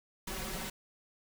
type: noise with comb filter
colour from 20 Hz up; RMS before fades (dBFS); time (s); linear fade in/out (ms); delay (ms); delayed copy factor
pink; -39; 0.27-0.7; 5; 5.3; +0.9
effects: none